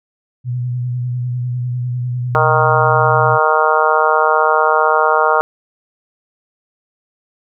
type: tone with vibrato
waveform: sine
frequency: 123.47 Hz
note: B2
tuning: in tune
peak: -17 dBFS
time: 0.44-3.39 s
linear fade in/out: 50 ms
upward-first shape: sine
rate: 10 Hz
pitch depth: 31 cents each way
type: harmonic tone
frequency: 155.56 Hz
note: D#3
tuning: in tune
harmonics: 3 / 4 / 5 / 6 / 7 / 8 / 9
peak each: -18 / -18 / -18 / -18 / -18 / -18 / -18 dBFS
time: 2.35-5.41 s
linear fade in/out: 0 ms
effects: none